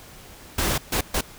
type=noise bursts at uneven times; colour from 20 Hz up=pink; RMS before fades=-23 dBFS; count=3; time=0.58-0.78 / 0.92-1.01 / 1.14-1.21 s; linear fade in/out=5 ms; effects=pink hiss -45 dBFS RMS until 1.38 s